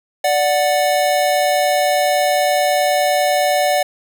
square tone pair together, 587.3 / 737 Hz, D5 / F#5, 0 / -7 cents, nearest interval major third, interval 393 cents, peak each -17 dBFS, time 0.24-3.83 s, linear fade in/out 5 ms, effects none

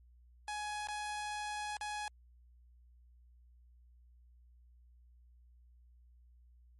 sawtooth tone with dropouts, 838 Hz, G#5, 15 cents sharp, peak -34 dBFS, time 0.48-2.08 s, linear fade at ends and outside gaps 1 ms, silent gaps 0.872-0.885 / 1.769-1.81 s, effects added 60 Hz sine -59 dBFS peak until 6.79 s + MP3 48 kbps

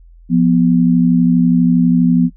sine tone pair together, 174.58 / 246.9 Hz, F3 / B3, 0 / 0 cents, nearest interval tritone, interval 600 cents, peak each -11 dBFS, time 0.29-2.3 s, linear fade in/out 50 ms, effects noise-tail reverb RT60 0.1 s tail -20 dB re dry + added 42 Hz sine -39 dBFS peak until 2.36 s

